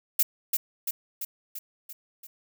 violet noise with echo, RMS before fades -21 dBFS, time 0.19-0.23 s, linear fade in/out 5 ms, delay 340 ms, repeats 6, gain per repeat -4 dB, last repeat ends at 2.27 s, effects none

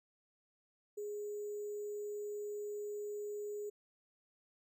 sine tone with sample-and-hold, 415.3 Hz, G#4, in tune, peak -39 dBFS, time 0.97-3.7 s, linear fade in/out 10 ms, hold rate 7350 Hz, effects none

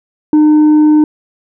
sine tone with tanh clipping, 304 Hz, D#4, 40 cents flat, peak -5 dBFS, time 0.33-1.04 s, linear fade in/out 2 ms, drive 3 dB, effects none

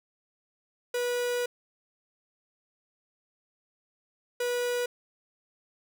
45% pulse tone bursts at uneven times, 487.8 Hz, B4, 21 cents flat, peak -27 dBFS, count 2, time 0.94-1.46 / 4.4-4.86 s, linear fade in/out 5 ms, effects none

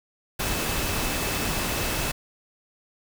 sine tone in noise, 2608 Hz, E7, 19 cents flat, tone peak -38 dBFS, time 0.39-2.12 s, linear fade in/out 10 ms, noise pink, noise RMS -27 dBFS, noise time 0.39-2.12 s, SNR -14 dB, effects none

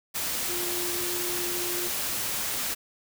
sine tone in noise, 352.3 Hz, F4, 15 cents sharp, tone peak -34 dBFS, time 0.48-1.89 s, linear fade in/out 20 ms, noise white, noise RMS -30 dBFS, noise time 0.14-2.75 s, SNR -7 dB, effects none

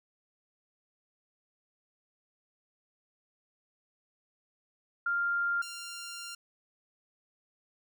sine / 10% pulse tone pair in turn, 1396.9 / 1390.9 Hz, F6 / F6, 0 / -7 cents, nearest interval unison, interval 7 cents, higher first, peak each -27 / -32 dBFS, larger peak first, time 5.06-5.62 / 5.62-6.35 s, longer second, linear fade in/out 5 ms, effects none

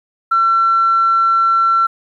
sine tone, 1350 Hz, E6, 41 cents sharp, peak -9 dBFS, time 0.31-1.87 s, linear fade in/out 10 ms, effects tanh soft clip ceiling -5 dBFS + 8-bit

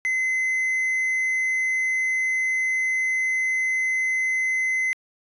triangle tone, 2048 Hz, C7, 38 cents flat, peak -19 dBFS, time 0.05-4.93 s, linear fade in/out 0 ms, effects resampled to 24000 Hz

